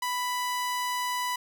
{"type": "tone", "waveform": "sawtooth", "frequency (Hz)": 990, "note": "B5", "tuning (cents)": 4, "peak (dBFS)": -24, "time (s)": [0.02, 1.36], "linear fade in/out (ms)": 5, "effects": ["10-bit"]}